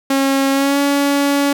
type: tone with pitch glide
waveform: sawtooth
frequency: 272.3 to 282.6 Hz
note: C#4 to C#4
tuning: -31 to +34 cents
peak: -9 dBFS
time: 0.1-1.53 s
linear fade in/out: 5 ms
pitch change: +65 cents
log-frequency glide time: 0.52-0.79 s
effects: none